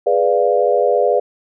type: chord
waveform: sine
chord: G# diminished seventh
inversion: none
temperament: equal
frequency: 415.3 / 493.9 / 587.3 / 698.5 Hz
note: G#4 / B4 / D5 / F5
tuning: 0 / 0 / 0 / 0 cents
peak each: -18 / -16 / -17 / -19 dBFS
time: 0.06-1.2 s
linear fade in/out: 10 ms
effects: none